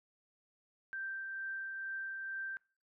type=tone with tremolo; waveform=sine; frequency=1568 Hz; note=G6; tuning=in tune; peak=-37 dBFS; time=0.93-2.57 s; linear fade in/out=0 ms; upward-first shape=triangle; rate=2.2 Hz; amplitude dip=30%; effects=noise-tail reverb RT60 0.4 s tail -24 dB re dry